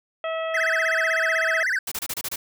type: harmonic tone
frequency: 648 Hz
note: E5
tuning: 30 cents flat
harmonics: 1 / 2 / 3 / 4 / 5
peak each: -26 / -32 / -36 / -38 / -40 dBFS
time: 0.24-1.63 s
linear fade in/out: 2 ms
type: tone with vibrato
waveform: triangle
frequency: 1760 Hz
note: A6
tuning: in tune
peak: -19 dBFS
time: 0.54-1.79 s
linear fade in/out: 5 ms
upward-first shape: sine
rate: 16 Hz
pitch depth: 280 cents each way
type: noise bursts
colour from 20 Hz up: white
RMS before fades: -29 dBFS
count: 7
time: 1.87-2.36 s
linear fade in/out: 5 ms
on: 46 ms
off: 28 ms
effects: none